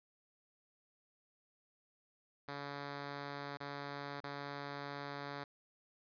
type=tone with dropouts; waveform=5% pulse; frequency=142.3 Hz; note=C#3; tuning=46 cents sharp; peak=-31 dBFS; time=2.48-5.44 s; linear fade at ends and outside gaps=5 ms; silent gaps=3.572-3.603 / 4.204-4.238 s; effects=resampled to 11025 Hz